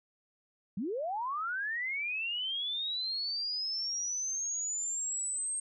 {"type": "linear sweep", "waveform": "sine", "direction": "up", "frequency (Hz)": [168.5, 8490], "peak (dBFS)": -32, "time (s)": [0.77, 5.6], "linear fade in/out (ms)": 5, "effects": []}